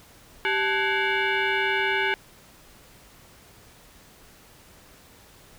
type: tone with frequency modulation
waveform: sine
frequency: 389.8 Hz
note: G4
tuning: 10 cents flat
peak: -21 dBFS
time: 0.45-2.14 s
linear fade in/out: 0 ms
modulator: 632 Hz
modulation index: 3.8
effects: pink hiss -52 dBFS RMS until 5.58 s